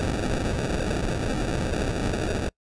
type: noise with sample-and-hold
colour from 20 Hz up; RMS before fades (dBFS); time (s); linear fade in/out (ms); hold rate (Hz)
pink; -26; 0-2.49; 0; 1050
effects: noise-tail reverb RT60 0.1 s tail -25 dB re dry + resampled to 22050 Hz